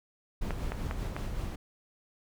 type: noise with tremolo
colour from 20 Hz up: brown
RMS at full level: -33 dBFS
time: 0.41-1.56 s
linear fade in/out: 10 ms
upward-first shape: sine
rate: 5.2 Hz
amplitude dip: 35%
type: clicks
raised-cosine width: 0.5 ms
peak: -19 dBFS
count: 4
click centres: 0.507 / 0.72 / 0.911 / 1.165 s
effects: none